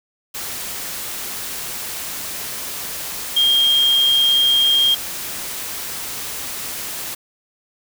sine tone in noise, 3219 Hz, G7, 45 cents sharp, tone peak -12 dBFS, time 3.36-4.95 s, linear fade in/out 10 ms, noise white, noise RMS -28 dBFS, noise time 0.34-7.15 s, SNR +13 dB, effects none

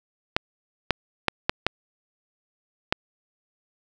clicks, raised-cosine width 0.3 ms, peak -3 dBFS, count 6, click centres 0.365 / 0.907 / 1.283 / 1.495 / 1.666 / 2.925 s, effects none

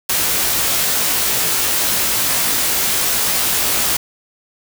white noise with comb filter, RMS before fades -17 dBFS, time 0.09-3.97 s, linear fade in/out 5 ms, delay 18 ms, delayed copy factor +0.7, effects none

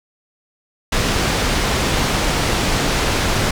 pink low-pass noise, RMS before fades -18 dBFS, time 0.92-3.51 s, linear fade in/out 5 ms, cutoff 6800 Hz, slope 12 dB/octave, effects none

